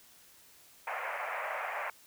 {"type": "band-pass noise", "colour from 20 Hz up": "pink", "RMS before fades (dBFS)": -37, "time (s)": [0.87, 1.9], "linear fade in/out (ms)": 2, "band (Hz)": [570, 2400], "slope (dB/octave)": 48, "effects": ["white hiss -59 dBFS RMS until 2.06 s"]}